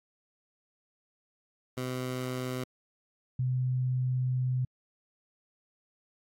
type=tone pair in turn; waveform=15% pulse / sine; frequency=127.4 / 127.4 Hz; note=C3 / C3; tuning=-46 / -46 cents; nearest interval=unison; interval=0 cents; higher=neither; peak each=-26 dBFS; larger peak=neither; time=1.77-2.64 / 3.39-4.65 s; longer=second; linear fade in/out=5 ms; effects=AAC 64 kbps